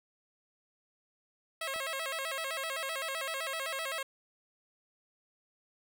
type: tone with vibrato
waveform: 10% pulse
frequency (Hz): 593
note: D5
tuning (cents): +17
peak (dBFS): -26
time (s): 1.61-4.03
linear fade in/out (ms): 5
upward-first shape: square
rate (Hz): 7.8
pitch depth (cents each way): 160
type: click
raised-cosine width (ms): 1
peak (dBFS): -34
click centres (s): 1.761
effects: none